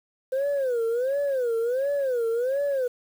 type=tone with vibrato; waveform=sine; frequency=510 Hz; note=C5; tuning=44 cents flat; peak=-20 dBFS; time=0.32-2.88 s; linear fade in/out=10 ms; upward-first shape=sine; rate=1.4 Hz; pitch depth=200 cents each way; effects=tanh soft clip ceiling -21 dBFS + 8-bit